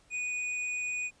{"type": "tone with hard clipping", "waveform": "sine", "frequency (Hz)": 2473, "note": "D#7", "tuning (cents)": -11, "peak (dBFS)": -33, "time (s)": [0.1, 1.11], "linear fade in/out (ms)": 50, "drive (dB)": 9, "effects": ["pink hiss -64 dBFS RMS until 1.2 s", "resampled to 22050 Hz"]}